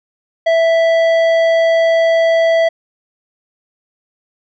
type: tone with tanh clipping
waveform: triangle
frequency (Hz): 659.3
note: E5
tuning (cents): 0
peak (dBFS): -11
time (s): 0.46-2.69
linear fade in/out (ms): 10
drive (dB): 15
effects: none